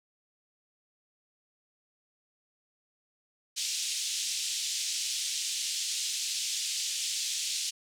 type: band-pass noise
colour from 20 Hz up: white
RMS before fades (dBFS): -33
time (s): 3.56-7.71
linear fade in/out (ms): 20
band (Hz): 2900 to 7700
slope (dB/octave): 24
effects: none